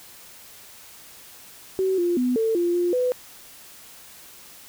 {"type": "tone with pitch steps", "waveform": "sine", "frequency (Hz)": [379.2, 348.7, 249.6, 447, 346.9, 351.3, 499.7], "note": ["F#4", "F4", "B3", "A4", "F4", "F4", "B4"], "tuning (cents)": [43, -3, 19, 27, -12, 10, 20], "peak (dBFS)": -19, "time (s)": [1.79, 3.12], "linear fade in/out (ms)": 0, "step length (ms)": 190, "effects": ["white hiss -46 dBFS RMS until 4.68 s"]}